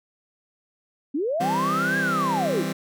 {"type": "linear two-way sweep", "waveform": "sine", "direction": "up then down", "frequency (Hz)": [256.8, 1650, 294.8], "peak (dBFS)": -22, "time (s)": [1.14, 2.63], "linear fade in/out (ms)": 10, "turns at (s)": 1.98}
{"type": "chord", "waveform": "sawtooth", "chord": "C major", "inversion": "first", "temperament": "just", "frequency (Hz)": [163.52, 196.22, 261.6], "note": ["E3", "G3", "C4"], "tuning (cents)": [-14, 2, 0], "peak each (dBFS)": [-26, -25, -26], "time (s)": [1.4, 2.73], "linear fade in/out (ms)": 10}
{"effects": []}